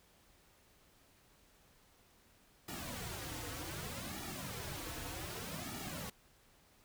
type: noise with flanger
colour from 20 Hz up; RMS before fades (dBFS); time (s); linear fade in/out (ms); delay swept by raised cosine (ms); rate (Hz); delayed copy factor
pink; -44; 2.68-6.1; 5; 1.9 to 5.1; 0.65; -0.85
effects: pink hiss -67 dBFS RMS until 6.84 s